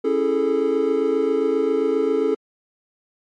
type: chord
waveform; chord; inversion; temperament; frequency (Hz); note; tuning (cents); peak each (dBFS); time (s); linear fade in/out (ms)
triangle; A major seventh; first; just; 275 / 330 / 412.5 / 440; C#4 / E4 / G#4 / A4; -14 / +2 / -12 / 0; -23 / -24 / -21 / -18; 0.04-2.35; 10
effects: MP3 48 kbps